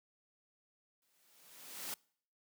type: noise with exponential growth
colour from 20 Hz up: white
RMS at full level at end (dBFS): -40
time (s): 1.02-1.94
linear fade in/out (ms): 1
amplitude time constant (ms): 200
effects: noise-tail reverb RT60 0.6 s tail -26 dB re dry + high-pass 150 Hz 12 dB/octave